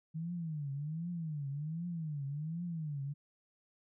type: tone with vibrato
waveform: sine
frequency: 155.56 Hz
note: D#3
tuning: in tune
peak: -36 dBFS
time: 0.14-3.14 s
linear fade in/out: 20 ms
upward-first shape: triangle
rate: 1.3 Hz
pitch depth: 230 cents each way
effects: none